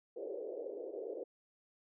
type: band-pass noise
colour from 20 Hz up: pink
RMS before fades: -43 dBFS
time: 0.16-1.24 s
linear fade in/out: 10 ms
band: 380 to 550 Hz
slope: 48 dB/octave
effects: none